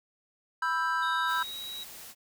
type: chord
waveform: triangle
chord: E minor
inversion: second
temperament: just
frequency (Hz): 988.9 / 1318.5 / 1582.2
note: B5 / E6 / G6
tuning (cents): +2 / 0 / +16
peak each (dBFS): -29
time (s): 0.62-1.43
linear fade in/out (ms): 5
type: tone with pitch glide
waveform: triangle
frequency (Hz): 3741 to 3851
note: A#7 to B7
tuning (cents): +5 to -44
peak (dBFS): -36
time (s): 1.02-1.84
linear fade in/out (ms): 10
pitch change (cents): +51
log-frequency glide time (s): 1.16-1.65
type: noise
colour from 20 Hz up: white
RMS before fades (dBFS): -46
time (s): 1.26-2.15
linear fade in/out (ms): 50
effects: none